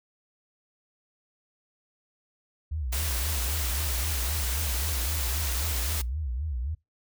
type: tone with vibrato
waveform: sine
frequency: 68.7 Hz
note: C#2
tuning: 15 cents flat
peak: -28 dBFS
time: 2.71-6.75 s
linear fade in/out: 10 ms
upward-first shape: sine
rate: 3.8 Hz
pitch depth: 260 cents each way
type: noise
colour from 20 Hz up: white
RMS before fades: -32 dBFS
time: 2.92-6.02 s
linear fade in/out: 10 ms
effects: noise-tail reverb RT60 0.2 s tail -23 dB re dry